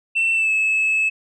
sine tone with pitch glide, 2686 to 2599 Hz, E7 to E7, +32 to -25 cents, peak -14 dBFS, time 0.15-1.1 s, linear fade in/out 20 ms, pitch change -57 cents, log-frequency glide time 0.34-0.51 s, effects tanh soft clip ceiling -14 dBFS

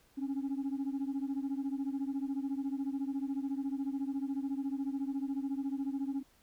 sine beating tone pair, 269.7 / 283.7 Hz, C#4 / C#4, -47 / +40 cents, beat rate 14 Hz, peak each -33 / -35 dBFS, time 0.17-6.23 s, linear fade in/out 20 ms, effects tanh soft clip ceiling -30 dBFS + pink hiss -67 dBFS RMS until 6.42 s

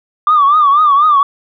sine tone with vibrato, 1174.7 Hz, D6, in tune, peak -5 dBFS, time 0.27-1.23 s, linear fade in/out 2 ms, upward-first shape triangle, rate 4.1 Hz, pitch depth 130 cents each way, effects tanh soft clip ceiling -2 dBFS

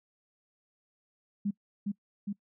sine tone with echo, 202.8 Hz, G#3, 41 cents flat, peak -27 dBFS, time 1.45-1.51 s, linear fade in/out 10 ms, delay 410 ms, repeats 2, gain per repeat -2 dB, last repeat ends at 2.33 s, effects noise-tail reverb RT60 0.1 s tail -23 dB re dry

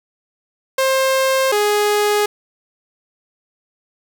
sawtooth tone pair in turn, 530 / 416 Hz, C5 / G#4, +22 / +3 cents, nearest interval major third, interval 419 cents, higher first, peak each -10 dBFS, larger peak neither, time 0.78-1.52 / 1.52-2.26 s, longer neither, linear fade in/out 5 ms, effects none

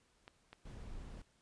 clicks, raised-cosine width 0.3 ms, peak -35 dBFS, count 2, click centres 0.279 / 0.53 s
brown noise, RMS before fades -48 dBFS, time 0.65-1.22 s, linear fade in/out 5 ms
effects pink hiss -73 dBFS RMS until 1.41 s + resampled to 22050 Hz

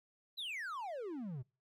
triangle exponential sweep, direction down, 4104 to 116.9 Hz, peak -38 dBFS, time 0.37-1.43 s, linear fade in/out 20 ms, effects noise-tail reverb RT60 0.3 s tail -24 dB re dry

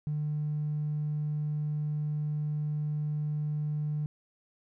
triangle tone with tanh clipping, 150 Hz, D3, 37 cents sharp, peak -28 dBFS, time 0.07-4.06 s, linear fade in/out 0 ms, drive 1 dB, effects none

